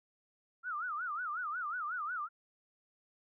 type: tone with vibrato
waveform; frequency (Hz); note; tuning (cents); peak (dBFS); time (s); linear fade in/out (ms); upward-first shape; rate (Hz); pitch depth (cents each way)
sine; 1326; E6; +10; -35; 0.63-2.29; 50; sine; 5.5; 210
effects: none